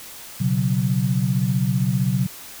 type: chord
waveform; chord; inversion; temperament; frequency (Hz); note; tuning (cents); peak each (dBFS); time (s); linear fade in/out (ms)
sine; B suspended second; none; just; 123.47 / 138.9 / 185.21; B2 / C#3 / F#3; 0 / +4 / +2; -22; 0.4-2.27; 10
effects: white hiss -39 dBFS RMS until 2.6 s